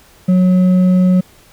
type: tone with hard clipping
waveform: sine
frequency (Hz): 183.1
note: F#3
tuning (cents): -18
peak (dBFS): -9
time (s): 0.28-1.21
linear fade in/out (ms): 10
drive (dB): 4
effects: pink hiss -46 dBFS RMS until 1.52 s

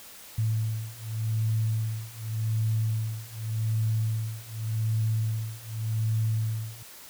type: beating tone pair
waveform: sine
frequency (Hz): 110 / 110.86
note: A2 / A2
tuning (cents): 0 / +13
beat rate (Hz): 0.86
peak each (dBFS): -29 / -28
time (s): 0.38-6.83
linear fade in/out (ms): 5
effects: white hiss -47 dBFS RMS until 7.09 s

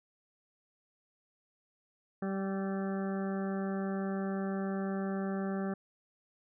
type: harmonic tone with a mistuned harmonic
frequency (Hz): 194.2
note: G3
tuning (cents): -16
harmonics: 1 / 2 / 3 / 4 / 6 / 7 / 8 / 9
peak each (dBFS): -33 / -39 / -43 / -45 / -49 / -50 / -51 / -52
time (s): 2.22-5.74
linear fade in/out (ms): 5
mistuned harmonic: 7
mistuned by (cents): -21
effects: none

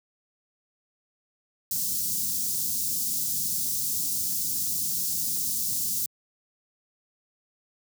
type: band-stop noise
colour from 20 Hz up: white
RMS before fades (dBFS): -28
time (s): 1.71-6.06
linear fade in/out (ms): 2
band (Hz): 240 to 5100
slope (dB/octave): 24
effects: high-pass 100 Hz 12 dB/octave

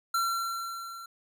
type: tone with level ramp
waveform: square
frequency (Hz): 1361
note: F6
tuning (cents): -45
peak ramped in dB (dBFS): -25 to -42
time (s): 0.14-1.06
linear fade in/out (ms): 5
effects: none

